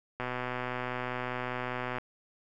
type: click train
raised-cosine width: 0.5 ms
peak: -19 dBFS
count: 224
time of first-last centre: 0.2-1.984 s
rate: 125 Hz
effects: none